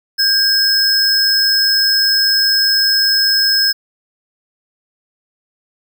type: tone pair together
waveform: square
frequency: 1597 / 5165 Hz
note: G6 / E8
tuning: +32 / -36 cents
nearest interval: octave + minor sixth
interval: 2032 cents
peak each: -19 / -12 dBFS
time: 0.18-3.73 s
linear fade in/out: 20 ms
effects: none